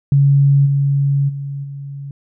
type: tone with level steps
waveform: sine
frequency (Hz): 140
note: C#3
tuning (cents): +18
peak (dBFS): -8 / -12 / -22 / -26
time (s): 0.12-2.11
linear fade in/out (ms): 2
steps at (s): 0.65 / 1.28 / 1.63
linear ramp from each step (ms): 20
effects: none